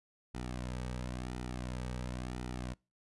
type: tone with flanger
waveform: sawtooth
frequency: 62 Hz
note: B1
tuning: 7 cents sharp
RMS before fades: -40 dBFS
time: 0.34-2.74 s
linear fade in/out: 10 ms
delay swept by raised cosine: 1.8 to 2.9 ms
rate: 0.96 Hz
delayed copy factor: -0.65
effects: noise-tail reverb RT60 0.3 s tail -26 dB re dry + resampled to 24000 Hz